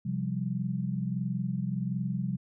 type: chord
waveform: sine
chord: C suspended fourth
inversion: none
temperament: equal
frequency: 130.81 / 174.61 / 196 Hz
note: C3 / F3 / G3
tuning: 0 / 0 / 0 cents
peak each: -33 dBFS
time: 0.05-2.37 s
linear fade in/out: 10 ms
effects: none